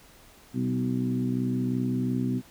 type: harmonic tone with a mistuned harmonic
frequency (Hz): 63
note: B1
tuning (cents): +35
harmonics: 2 / 3 / 4 / 5 / 6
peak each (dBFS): -30 / -32 / -27 / -38 / -39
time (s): 0.53-2.42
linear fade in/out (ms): 50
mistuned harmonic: 3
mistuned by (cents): +22
effects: pink hiss -54 dBFS RMS until 2.5 s